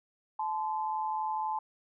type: tone pair together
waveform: sine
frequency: 867 / 1031 Hz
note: A5 / C6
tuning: -26 / -26 cents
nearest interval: minor third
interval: 300 cents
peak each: -31 / -36 dBFS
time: 0.39-1.59 s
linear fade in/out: 5 ms
effects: none